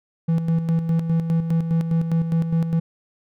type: tone with tremolo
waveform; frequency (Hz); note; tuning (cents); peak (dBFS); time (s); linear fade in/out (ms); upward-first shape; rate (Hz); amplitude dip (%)
triangle; 164.81; E3; 0; -14; 0.28-2.8; 10; square; 4.9; 55
effects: none

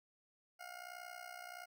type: tone with amplitude modulation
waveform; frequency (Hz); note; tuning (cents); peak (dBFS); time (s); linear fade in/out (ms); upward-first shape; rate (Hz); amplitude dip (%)
20% pulse; 714; F5; +38; -40; 0.59-1.66; 20; sine; 61.4; 80
effects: none

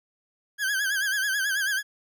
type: tone with vibrato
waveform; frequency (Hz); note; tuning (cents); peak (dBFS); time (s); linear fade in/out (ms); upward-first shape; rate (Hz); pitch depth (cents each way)
40% pulse; 1607; G6; +43; -23; 0.58-1.83; 50; sine; 9.2; 91
effects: none

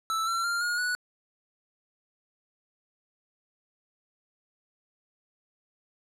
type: tone with pitch steps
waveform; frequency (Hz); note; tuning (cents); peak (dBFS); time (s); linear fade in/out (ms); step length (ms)
square; 1318.5 / 1355.6 / 1393.7 / 1432.9 / 1473.1; E6 / E6 / F6 / F6 / F#6; 0 / +48 / -4 / +44 / -8; -27; 0.1-0.95; 0; 170
effects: low-pass 11000 Hz 12 dB/octave

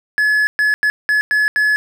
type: tone bursts at uneven times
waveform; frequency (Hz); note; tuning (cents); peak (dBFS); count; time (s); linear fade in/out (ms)
triangle; 1706; G#6; +46; -10; 6; 0.18-0.47 / 0.59-0.74 / 0.83-0.9 / 1.09-1.21 / 1.31-1.48 / 1.56-1.76; 0
effects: none

